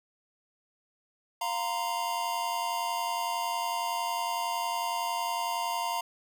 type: chord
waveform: square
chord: F suspended fourth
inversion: none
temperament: equal with one note detuned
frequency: 698.5 / 932.3 / 1023.2 Hz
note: F5 / Bb5 / C6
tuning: 0 / 0 / -39 cents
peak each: -36 / -32 / -37 dBFS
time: 1.41-6.01 s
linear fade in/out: 5 ms
effects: none